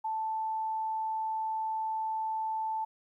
sine tone, 880 Hz, A5, in tune, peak -30 dBFS, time 0.04-2.85 s, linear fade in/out 10 ms, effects 12-bit

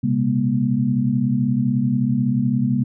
sine tone cluster, 122 / 133.5 / 203.7 / 239.9 Hz, B2 / C3 / G#3 / A#3, -21 / +35 / -33 / +50 cents, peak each -29 / -21 / -22 / -20 dBFS, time 0.03-2.84 s, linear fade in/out 10 ms, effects none

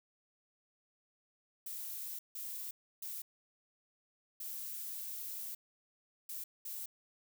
violet noise bursts at uneven times, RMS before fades -43 dBFS, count 6, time 1.66-2.19 / 2.35-2.71 / 3.02-3.22 / 4.4-5.55 / 6.29-6.44 / 6.65-6.86 s, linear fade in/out 5 ms, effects none

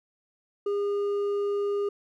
sine tone with hard clipping, 405.8 Hz, G#4, 40 cents flat, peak -26 dBFS, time 0.66-1.89 s, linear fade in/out 5 ms, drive 4 dB, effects none

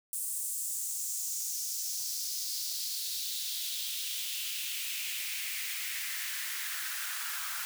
white noise with high-pass filter sweep, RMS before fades -36 dBFS, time 0.13-7.65 s, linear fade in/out 0 ms, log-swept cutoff 8900 to 1300 Hz, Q 2.7, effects none

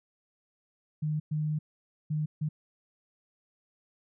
sine tone bursts at uneven times, 152.7 Hz, D#3, 32 cents flat, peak -27 dBFS, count 4, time 1.02-1.2 / 1.31-1.59 / 2.1-2.26 / 2.41-2.49 s, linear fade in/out 10 ms, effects none

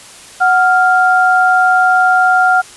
sine tone pair together, 740 / 1396.9 Hz, F#5 / F6, 0 / 0 cents, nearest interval major seventh, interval 1100 cents, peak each -10 dBFS, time 0.4-2.62 s, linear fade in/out 20 ms, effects white hiss -36 dBFS RMS until 2.76 s + resampled to 24000 Hz

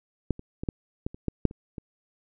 clicks, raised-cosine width 3 ms, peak -11 / -27 / -20 / -13 / -16 / -28 / -13 / -6 / -29 / -23 dBFS, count 10, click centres 0.307 / 0.394 / 0.635 / 0.688 / 1.065 / 1.145 / 1.283 / 1.453 / 1.511 / 1.782 s, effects none

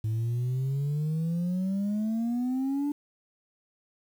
sine exponential sweep, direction up, 107.8 to 293.7 Hz, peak -23 dBFS, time 0.04-2.92 s, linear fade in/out 5 ms, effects tanh soft clip ceiling -25 dBFS + 9-bit

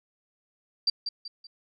sine tone with echo, 4695 Hz, D8, 1 cent flat, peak -20 dBFS, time 0.87-0.9 s, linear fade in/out 5 ms, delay 190 ms, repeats 3, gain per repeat -8 dB, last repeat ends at 1.47 s, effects none

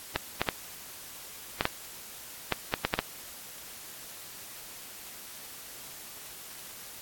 clicks, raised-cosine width 0.3 ms, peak -9 dBFS, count 10, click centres 0.16 / 0.416 / 0.488 / 1.609 / 1.654 / 2.523 / 2.739 / 2.85 / 2.939 / 2.99 s, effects white hiss -45 dBFS RMS until 7.01 s + AAC 64 kbps

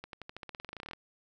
accelerating click train, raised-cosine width 0.3 ms, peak -26 dBFS, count 19, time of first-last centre 0.04-0.934 s, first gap 92 ms, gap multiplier 0.92, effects none

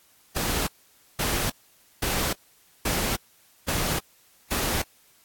pink noise bursts, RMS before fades -26 dBFS, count 6, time 0.36-4.82 s, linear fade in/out 5 ms, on 310 ms, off 520 ms, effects white hiss -59 dBFS RMS until 5.24 s + AAC 64 kbps

